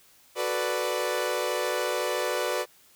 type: chord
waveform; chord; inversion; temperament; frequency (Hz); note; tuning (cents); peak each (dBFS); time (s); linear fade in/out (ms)
sawtooth; B minor seventh; second; equal; 370 / 440 / 493.9 / 587.3; F#4 / A4 / B4 / D5; 0 / 0 / 0 / 0; -29 / -31 / -26 / -27; 0.35-2.66; 50
effects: white hiss -58 dBFS RMS until 2.95 s